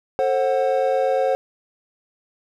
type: chord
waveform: triangle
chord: F# diminished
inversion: first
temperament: just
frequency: 444 / 532.8 / 740 Hz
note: A4 / C5 / F#5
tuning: +16 / +31 / 0 cents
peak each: -23 / -17 / -21 dBFS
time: 0.19-1.35 s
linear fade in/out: 0 ms
effects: none